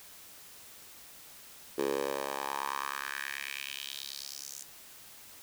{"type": "tone with high-pass filter sweep", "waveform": "10% pulse", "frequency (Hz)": 69.3, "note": "C#2", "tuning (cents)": 0, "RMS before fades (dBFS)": -37, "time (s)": [1.78, 4.63], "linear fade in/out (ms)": 5, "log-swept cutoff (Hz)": [390, 7000], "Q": 3.1, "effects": ["white hiss -52 dBFS RMS until 5.42 s"]}